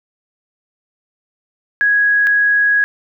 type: tone pair in turn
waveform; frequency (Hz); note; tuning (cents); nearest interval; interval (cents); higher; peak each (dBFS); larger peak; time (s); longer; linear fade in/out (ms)
sine; 1661.2 / 1661.2; G#6 / G#6; 0 / 0; unison; 0; neither; -10; neither; 1.81-2.27 / 2.27-2.84; second; 0
effects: none